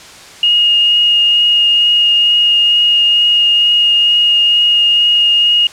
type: tone with vibrato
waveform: sine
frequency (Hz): 2857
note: F7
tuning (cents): +39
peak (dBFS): -7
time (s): 0.43-5.67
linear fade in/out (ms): 2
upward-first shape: triangle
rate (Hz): 2.2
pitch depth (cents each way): 10
effects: white hiss -35 dBFS RMS until 5.72 s + low-pass 7000 Hz 12 dB/octave